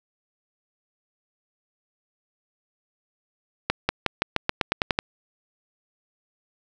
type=accelerating click train; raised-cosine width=0.3 ms; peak=-4 dBFS; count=11; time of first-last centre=3.7-4.989 s; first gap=190 ms; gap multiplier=0.91; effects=none